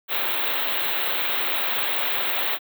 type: band-stop noise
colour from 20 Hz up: white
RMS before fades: -24 dBFS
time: 0.08-2.59 s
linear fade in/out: 50 ms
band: 4000 to 15000 Hz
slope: 96 dB/octave
effects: high-pass 400 Hz 12 dB/octave